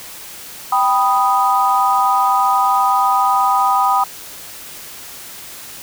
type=chord; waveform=sine; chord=G augmented; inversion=none; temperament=equal; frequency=784 / 987.8 / 1244.5 Hz; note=G5 / B5 / D#6; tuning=0 / 0 / 0 cents; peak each=-16 dBFS; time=0.72-4.04 s; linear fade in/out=5 ms; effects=white hiss -34 dBFS RMS until 5.82 s